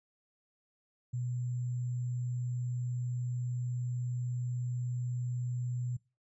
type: tone with sample-and-hold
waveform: sine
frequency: 123.47 Hz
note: B2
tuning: in tune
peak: -32 dBFS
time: 1.13-5.97 s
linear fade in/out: 10 ms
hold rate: 7350 Hz
effects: noise-tail reverb RT60 0.3 s tail -23 dB re dry + resampled to 22050 Hz